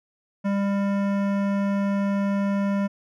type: tone with hard clipping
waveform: sine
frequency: 199.3 Hz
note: G3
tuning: 29 cents sharp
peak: -23 dBFS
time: 0.44-2.88 s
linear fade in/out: 20 ms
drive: 16 dB
effects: none